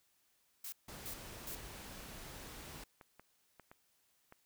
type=noise bursts; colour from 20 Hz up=blue; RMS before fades=-45 dBFS; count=3; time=0.64-1.552 s; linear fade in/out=5 ms; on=84 ms; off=330 ms
type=noise; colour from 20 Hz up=pink; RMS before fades=-50 dBFS; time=0.88-2.84 s; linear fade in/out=5 ms
type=clicks; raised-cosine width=0.5 ms; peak=-39 dBFS; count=5; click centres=3.012 / 3.196 / 3.597 / 3.715 / 4.324 s
effects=white hiss -75 dBFS RMS until 4.45 s